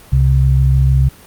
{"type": "tone pair together", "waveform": "sine", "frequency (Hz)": [66.4, 132.8], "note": ["C2", "C3"], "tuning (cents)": [26, 26], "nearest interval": "octave", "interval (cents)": 1200, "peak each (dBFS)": -11, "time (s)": [0.12, 1.09], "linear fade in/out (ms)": 10, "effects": ["pink hiss -41 dBFS RMS until 1.26 s", "Opus 32 kbps"]}